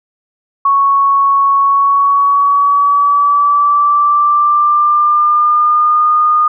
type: tone with pitch glide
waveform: sine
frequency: 1108.7 to 1223.1 Hz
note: C#6 to D#6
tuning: 0 to -30 cents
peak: -7 dBFS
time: 0.65-6.48 s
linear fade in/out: 5 ms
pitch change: +170 cents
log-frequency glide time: 1.59-6.11 s
effects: none